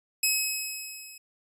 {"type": "tone with level ramp", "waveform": "10% pulse", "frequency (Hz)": 2561, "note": "D#7", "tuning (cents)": 49, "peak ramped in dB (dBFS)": [-12, -36], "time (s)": [0.23, 1.18], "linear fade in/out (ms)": 5, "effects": ["resampled to 32000 Hz"]}